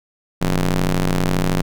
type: ring-modulated tone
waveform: sawtooth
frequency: 92.5 Hz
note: F#2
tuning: in tune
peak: -9 dBFS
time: 0.41-1.62 s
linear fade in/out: 10 ms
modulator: 73.4 Hz
effects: none